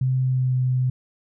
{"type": "tone with pitch glide", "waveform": "sine", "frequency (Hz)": [129.7, 127.69], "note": ["C3", "C3"], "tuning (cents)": [-15, -42], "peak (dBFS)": -18, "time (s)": [0.01, 0.9], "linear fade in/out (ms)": 5, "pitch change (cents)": -27, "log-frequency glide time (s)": [0.2, 0.56], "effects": []}